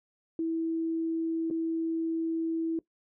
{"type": "tone with dropouts", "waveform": "sine", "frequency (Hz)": 327, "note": "E4", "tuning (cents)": -14, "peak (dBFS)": -27, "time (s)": [0.39, 2.79], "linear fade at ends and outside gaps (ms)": 2, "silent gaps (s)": [1.502, 1.509], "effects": ["noise-tail reverb RT60 0.1 s tail -19 dB re dry"]}